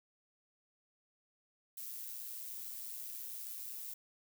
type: noise with amplitude modulation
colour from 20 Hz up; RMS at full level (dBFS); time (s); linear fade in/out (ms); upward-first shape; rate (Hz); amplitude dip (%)
violet; -43; 1.77-3.94; 5; sine; 119; 45
effects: none